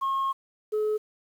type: tone pair in turn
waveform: sine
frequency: 1081 / 427 Hz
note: C#6 / G#4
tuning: -44 / +48 cents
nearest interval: octave + major third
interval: 1608 cents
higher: first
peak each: -22 / -21 dBFS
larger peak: second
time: 0.01-0.33 / 0.72-0.98 s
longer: first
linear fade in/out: 20 ms
effects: tanh soft clip ceiling -22 dBFS + 9-bit

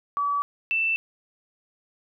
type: tone pair in turn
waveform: sine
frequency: 1145 / 2663 Hz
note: D6 / E7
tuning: -44 / +17 cents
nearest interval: octave + minor third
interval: 1461 cents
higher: second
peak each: -22 / -21 dBFS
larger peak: second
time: 0.17-0.42 / 0.71-0.96 s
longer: neither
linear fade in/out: 0 ms
effects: none

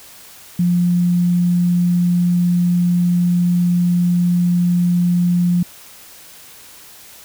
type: tone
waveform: sine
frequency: 176 Hz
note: F3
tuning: 14 cents sharp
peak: -12 dBFS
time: 0.59-5.63 s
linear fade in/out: 5 ms
effects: white hiss -41 dBFS RMS until 7.24 s

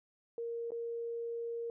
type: tone with dropouts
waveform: sine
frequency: 466.2 Hz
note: A#4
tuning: in tune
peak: -36 dBFS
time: 0.38-1.7 s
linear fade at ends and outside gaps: 1 ms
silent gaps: 0.706-0.719 s
effects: none

